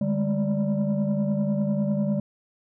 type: tone cluster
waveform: sine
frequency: 148.7 / 202.2 / 212.2 / 583 Hz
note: D3 / G#3 / G#3 / D5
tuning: +22 / -46 / +38 / -13 cents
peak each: -27 / -22 / -29 / -30 dBFS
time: 0.01-2.2 s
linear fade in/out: 5 ms
effects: tanh soft clip ceiling -17 dBFS